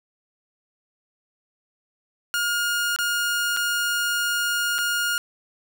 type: tone with dropouts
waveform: sawtooth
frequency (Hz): 1425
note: F6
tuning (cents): +34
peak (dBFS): -18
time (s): 2.34-5.18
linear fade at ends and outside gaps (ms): 0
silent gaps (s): 2.962-2.988 / 3.565-3.571 / 4.783-4.787
effects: none